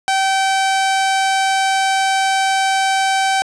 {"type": "tone", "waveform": "sawtooth", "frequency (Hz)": 772, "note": "G5", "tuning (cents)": -27, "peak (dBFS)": -10, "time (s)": [0.08, 3.42], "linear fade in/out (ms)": 0, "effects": ["resampled to 22050 Hz", "7-bit"]}